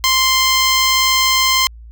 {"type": "tone", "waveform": "10% pulse", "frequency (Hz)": 1046.5, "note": "C6", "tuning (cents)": 0, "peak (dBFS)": -3, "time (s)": [0.04, 1.67], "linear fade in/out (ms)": 0, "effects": ["added 57 Hz sine -34 dBFS peak until 1.91 s"]}